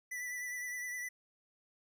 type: tone with vibrato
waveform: square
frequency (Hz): 1975.5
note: B6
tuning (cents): 0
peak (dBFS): -39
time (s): 0.11-1.09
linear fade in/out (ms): 10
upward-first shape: triangle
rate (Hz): 9.8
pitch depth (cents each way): 35
effects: none